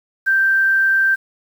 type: tone with quantisation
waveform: sine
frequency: 1568 Hz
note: G6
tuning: in tune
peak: -12 dBFS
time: 0.26-1.16 s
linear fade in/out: 20 ms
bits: 7
effects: none